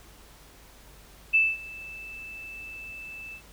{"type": "tone with ADSR envelope", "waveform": "sine", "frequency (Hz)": 2637, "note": "E7", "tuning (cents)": 0, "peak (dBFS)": -16, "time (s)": [1.33, 3.42], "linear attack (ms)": 19, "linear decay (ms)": 220, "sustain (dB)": -22, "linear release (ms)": 82, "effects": ["added 50 Hz sine -53 dBFS peak until 3.52 s", "pink hiss -53 dBFS RMS until 3.52 s"]}